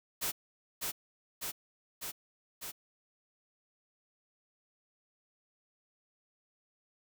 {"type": "noise with echo", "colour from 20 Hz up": "white", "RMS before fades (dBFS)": -34, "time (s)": [0.21, 0.32], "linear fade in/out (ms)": 20, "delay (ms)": 600, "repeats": 4, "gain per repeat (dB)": -2, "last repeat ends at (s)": 2.72, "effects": []}